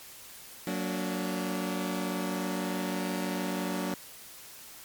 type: chord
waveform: sawtooth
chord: Gb augmented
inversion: none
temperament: just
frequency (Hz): 185 / 231.2 / 289.1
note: Gb3 / Bb3 / D4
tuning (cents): 0 / -14 / -27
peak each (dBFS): -29 / -33 / -31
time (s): 0.67-3.94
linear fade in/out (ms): 2
effects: white hiss -48 dBFS RMS until 4.84 s + MP3 96 kbps